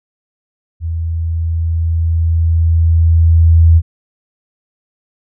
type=tone with level ramp; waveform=sine; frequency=82.41 Hz; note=E2; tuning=in tune; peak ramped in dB=-16 to -3 dBFS; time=0.8-3.82 s; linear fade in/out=50 ms; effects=none